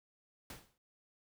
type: noise with exponential decay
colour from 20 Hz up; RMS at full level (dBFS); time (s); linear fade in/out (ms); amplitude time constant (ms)
pink; -45; 0.5-0.78; 2; 59
effects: none